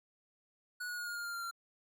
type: tone with pitch steps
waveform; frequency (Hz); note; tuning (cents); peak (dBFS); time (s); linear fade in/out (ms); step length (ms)
square; 1466 / 1452.5 / 1439.2 / 1425.9 / 1412.8 / 1399.8 / 1386.9 / 1374.2; F#6 / F#6 / F#6 / F6 / F6 / F6 / F6 / F6; -16 / -32 / -48 / +36 / +20 / +4 / -12 / -28; -39; 0.8-1.512; 10; 89
effects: none